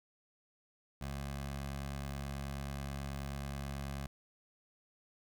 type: tone with notch filter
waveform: 15% pulse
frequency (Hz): 69.3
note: C#2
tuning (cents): 0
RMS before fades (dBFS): -41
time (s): 1.01-4.07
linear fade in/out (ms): 5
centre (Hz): 300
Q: 1.7
effects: none